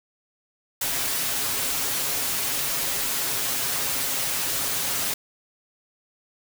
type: noise with comb filter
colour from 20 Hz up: white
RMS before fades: -26 dBFS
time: 0.81-5.14 s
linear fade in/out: 5 ms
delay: 7.3 ms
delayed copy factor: +0.6
effects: none